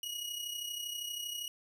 sawtooth tone with amplitude modulation, 2900 Hz, F#7, 35 cents flat, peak -32 dBFS, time 0.03-1.48 s, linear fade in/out 2 ms, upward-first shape sine, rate 32.6 Hz, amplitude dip 55%, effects none

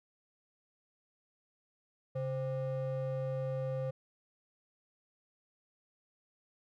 triangle ring-modulated tone, 329.6 Hz, E4, in tune, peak -28 dBFS, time 2.15-3.91 s, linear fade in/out 10 ms, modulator 194 Hz, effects none

